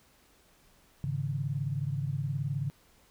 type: chord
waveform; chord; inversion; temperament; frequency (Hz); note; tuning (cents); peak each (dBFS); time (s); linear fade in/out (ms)
sine; Ab suspended fourth; none; equal with one note detuned; 103.83 / 138.59 / 157.55; Ab2 / Db3 / Eb3; 0 / 0 / +22; -37 / -31 / -37; 1.04-2.7; 0
effects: pink hiss -63 dBFS RMS until 3.1 s